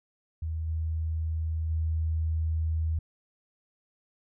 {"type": "tone with level steps", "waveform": "sine", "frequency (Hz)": 80, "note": "D#2", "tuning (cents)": 49, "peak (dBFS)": [-29, -27, -25], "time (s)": [0.42, 2.99], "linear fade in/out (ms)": 5, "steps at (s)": [0.67, 1.69], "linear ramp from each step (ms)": 20, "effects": []}